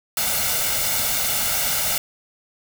white noise with comb filter, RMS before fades -22 dBFS, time 0.17-1.98 s, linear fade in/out 2 ms, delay 1.4 ms, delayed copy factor +0.65, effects none

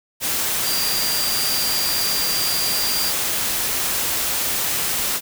sine tone in noise, 4750 Hz, D8, 19 cents sharp, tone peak -23 dBFS, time 0.63-3.13 s, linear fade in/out 50 ms, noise white, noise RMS -22 dBFS, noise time 0.2-5.21 s, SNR -4 dB, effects none

